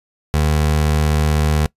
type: tone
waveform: 25% pulse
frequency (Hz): 76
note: D#2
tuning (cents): -40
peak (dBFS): -10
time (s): 0.34-1.66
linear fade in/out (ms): 0
effects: noise-tail reverb RT60 0.1 s tail -22 dB re dry + resampled to 32000 Hz

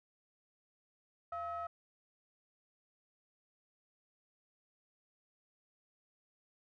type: ring-modulated tone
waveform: triangle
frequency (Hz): 301.2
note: D4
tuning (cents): +44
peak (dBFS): -33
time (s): 1.32-1.67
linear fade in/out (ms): 5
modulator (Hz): 988
effects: none

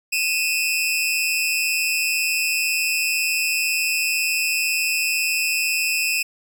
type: tone pair together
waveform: sawtooth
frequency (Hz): 2500 / 2662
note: D#7 / E7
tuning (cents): +8 / +16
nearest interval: minor second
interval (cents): 108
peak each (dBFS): -19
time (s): 0.12-6.23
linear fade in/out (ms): 10
effects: none

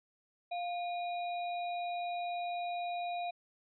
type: tone with sample-and-hold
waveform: sine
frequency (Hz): 701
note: F5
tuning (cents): +6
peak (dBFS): -34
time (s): 0.51-3.31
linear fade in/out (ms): 10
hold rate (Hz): 3150
effects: resampled to 11025 Hz

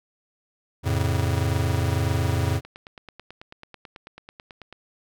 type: chord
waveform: square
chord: F augmented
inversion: none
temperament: just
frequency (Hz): 87.31 / 109.13 / 136.42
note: F2 / A2 / C#3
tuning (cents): 0 / -14 / -27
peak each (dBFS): -25 / -26 / -28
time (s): 0.83-2.61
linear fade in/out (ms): 50
type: click train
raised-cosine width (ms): 0.3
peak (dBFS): -25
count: 20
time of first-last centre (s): 2.65-4.727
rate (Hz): 9.15
effects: none

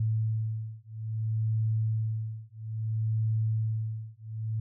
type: beating tone pair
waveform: sine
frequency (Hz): 110 / 110.6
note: A2 / A2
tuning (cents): 0 / +9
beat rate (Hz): 0.6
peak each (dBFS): -30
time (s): 0-4.6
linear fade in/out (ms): 5
effects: none

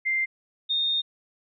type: tone pair in turn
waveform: sine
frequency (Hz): 2093 / 3671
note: C7 / A#7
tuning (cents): 0 / -27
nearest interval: minor seventh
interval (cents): 973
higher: second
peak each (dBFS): -22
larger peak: neither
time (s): 0.05-0.26 / 0.69-1.02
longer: second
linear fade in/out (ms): 20
effects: none

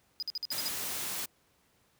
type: tone bursts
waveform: triangle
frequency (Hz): 4965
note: D#8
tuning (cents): -5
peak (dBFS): -31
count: 7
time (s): 0.2-0.681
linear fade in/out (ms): 0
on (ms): 25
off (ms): 51
type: noise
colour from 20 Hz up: white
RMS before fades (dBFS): -36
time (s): 0.51-1.26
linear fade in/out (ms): 10
effects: pink hiss -69 dBFS RMS until 1.99 s + high-pass 60 Hz 12 dB/octave

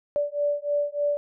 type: beating tone pair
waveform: sine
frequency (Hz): 580 / 583.3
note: D5 / D5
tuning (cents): -22 / -12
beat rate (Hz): 3.3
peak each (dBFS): -26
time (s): 0.16-1.17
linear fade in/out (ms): 0
effects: none

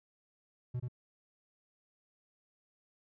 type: tone with echo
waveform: triangle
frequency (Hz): 123.47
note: B2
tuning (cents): 0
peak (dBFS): -31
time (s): 0.74-0.8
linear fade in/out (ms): 10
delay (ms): 84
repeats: 1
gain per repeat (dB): -2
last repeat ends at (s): 0.884
effects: none

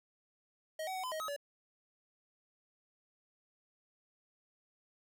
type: tone with pitch steps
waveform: square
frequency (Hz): 630 / 755 / 747 / 1015 / 629 / 1273 / 572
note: D#5 / F#5 / F#5 / B5 / D#5 / D#6 / D5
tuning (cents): +21 / +35 / +16 / +47 / +19 / +39 / -46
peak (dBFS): -38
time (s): 0.79-1.364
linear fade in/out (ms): 5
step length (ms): 82
effects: none

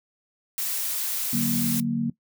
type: noise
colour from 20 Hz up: blue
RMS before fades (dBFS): -28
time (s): 0.58-1.8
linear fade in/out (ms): 0
type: chord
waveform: sine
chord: D augmented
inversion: none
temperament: equal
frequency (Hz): 146.83 / 185 / 233.1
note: D3 / F#3 / A#3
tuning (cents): 0 / 0 / 0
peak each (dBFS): -30 / -30 / -24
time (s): 1.33-2.1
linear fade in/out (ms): 5
effects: noise-tail reverb RT60 0.1 s tail -18 dB re dry

